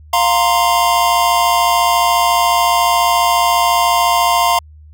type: chord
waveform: square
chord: F suspended fourth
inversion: none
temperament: equal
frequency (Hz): 698.5 / 932.3 / 1046.5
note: F5 / Bb5 / C6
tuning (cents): 0 / 0 / 0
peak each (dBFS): -16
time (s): 0.13-4.59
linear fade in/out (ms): 5
effects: added 76 Hz sine -37 dBFS peak until 4.93 s